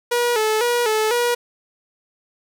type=tone with vibrato; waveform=sawtooth; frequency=456.8 Hz; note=A#4; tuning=35 cents flat; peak=-13 dBFS; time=0.11-1.35 s; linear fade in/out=10 ms; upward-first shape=square; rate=2 Hz; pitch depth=90 cents each way; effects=none